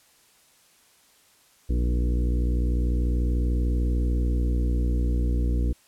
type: harmonic tone with a mistuned harmonic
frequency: 60.2 Hz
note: B1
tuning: 44 cents flat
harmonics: 1 / 2 / 3 / 4 / 5 / 6 / 7 / 8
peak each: -21 / -33 / -36 / -35 / -35 / -41 / -44 / -42 dBFS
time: 1.69-5.73 s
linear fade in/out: 10 ms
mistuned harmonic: 6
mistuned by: -32 cents
effects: white hiss -59 dBFS RMS until 5.87 s + low-pass 12000 Hz 12 dB/octave